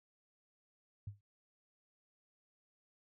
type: tone with exponential decay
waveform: sine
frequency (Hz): 101.8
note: G#2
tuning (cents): -34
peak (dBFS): -38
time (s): 1.07-1.21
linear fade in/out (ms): 5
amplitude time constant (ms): 29
effects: none